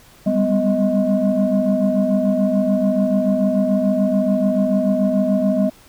sine tone cluster, 195.4 / 202.3 / 251.5 / 629 Hz, G3 / G#3 / B3 / D#5, -5 / -45 / +32 / +19 cents, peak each -19 dBFS, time 0.26-5.7 s, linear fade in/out 10 ms, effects tanh soft clip ceiling -8 dBFS + pink hiss -48 dBFS RMS until 5.88 s

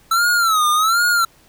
square tone with vibrato, 1318.5 Hz, E6, in tune, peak -14 dBFS, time 0.11-1.25 s, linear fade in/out 5 ms, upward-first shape sine, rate 1.3 Hz, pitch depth 150 cents each way, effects pink hiss -52 dBFS RMS until 1.48 s

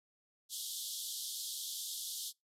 pink band-pass noise, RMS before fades -42 dBFS, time 0.49-2.33 s, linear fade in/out 50 ms, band 3200 to 14000 Hz, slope 96 dB/octave, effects noise-tail reverb RT60 0.2 s tail -26 dB re dry

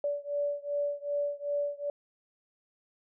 sine beating tone pair, 576 / 578.6 Hz, D5 / D5, -34 / -26 cents, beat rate 2.6 Hz, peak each -32 / -33 dBFS, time 0.04-1.9 s, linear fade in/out 2 ms, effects none

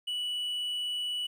triangle tone, 2952 Hz, F#7, 5 cents flat, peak -29 dBFS, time 0.07-1.27 s, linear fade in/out 10 ms, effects 11-bit

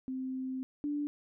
sine tone pair in turn, 260.3 / 292.2 Hz, C4 / D4, -9 / -9 cents, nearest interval major second, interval 200 cents, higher second, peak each -34 / -31 dBFS, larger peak second, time 0.08-0.63 / 0.84-1.07 s, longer first, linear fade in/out 0 ms, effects none

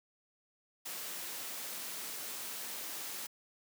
white noise, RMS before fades -42 dBFS, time 0.85-3.27 s, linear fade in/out 10 ms, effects high-pass 200 Hz 12 dB/octave

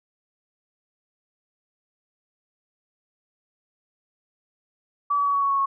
sine tone with pitch steps, 1149 / 1140.4 / 1131.9 / 1123.4 / 1115 / 1106.7 / 1098.4 Hz, D6 / C#6 / C#6 / C#6 / C#6 / C#6 / C#6, -38 / +49 / +36 / +23 / +10 / -3 / -16 cents, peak -19 dBFS, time 5.1-5.66 s, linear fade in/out 10 ms, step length 80 ms, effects none

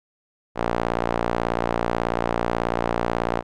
sawtooth tone with band-pass filter, 58.27 Hz, A#1, in tune, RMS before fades -24 dBFS, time 0.55-3.43 s, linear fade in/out 50 ms, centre 770 Hz, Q 0.95, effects none

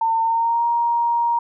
sine tone with pitch glide, 905 to 940.2 Hz, A5 to A#5, +48 to +15 cents, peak -16 dBFS, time 0.01-1.39 s, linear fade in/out 5 ms, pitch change +67 cents, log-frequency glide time 0.22-0.65 s, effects none

